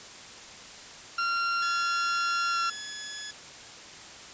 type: tone with pitch glide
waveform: 40% pulse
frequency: 1379 to 1365.5 Hz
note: F6 to F6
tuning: -22 to -39 cents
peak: -25 dBFS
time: 1.18-2.7 s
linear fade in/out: 5 ms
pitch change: -17 cents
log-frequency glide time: 2.51-2.59 s
type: tone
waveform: 10% pulse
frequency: 1700 Hz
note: G#6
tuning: 40 cents sharp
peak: -27 dBFS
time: 1.62-3.31 s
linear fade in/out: 5 ms
effects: white hiss -45 dBFS RMS until 4.33 s + resampled to 16000 Hz